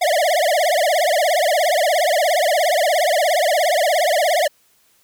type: tone with vibrato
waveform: square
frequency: 653 Hz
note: E5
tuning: 17 cents flat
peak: -15 dBFS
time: 0.01-4.48 s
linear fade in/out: 10 ms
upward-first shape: triangle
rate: 17 Hz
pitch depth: 260 cents each way
effects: white hiss -58 dBFS RMS until 5.03 s